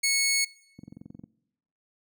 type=tone; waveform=15% pulse; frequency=2200 Hz; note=C#7; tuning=14 cents flat; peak=-16 dBFS; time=0.03-0.45 s; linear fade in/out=10 ms
type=click train; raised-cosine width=5 ms; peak=-20 dBFS; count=11; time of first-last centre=0.79-1.238 s; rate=22.3 Hz
effects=noise-tail reverb RT60 0.9 s tail -22 dB re dry + high-pass 300 Hz 12 dB/octave